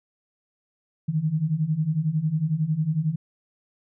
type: beating tone pair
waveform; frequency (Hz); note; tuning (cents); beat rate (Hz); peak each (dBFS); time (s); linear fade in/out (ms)
sine; 149.6 / 160.6; D3 / E3; +32 / -45; 11; -26 / -23; 1.08-3.16; 10
effects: none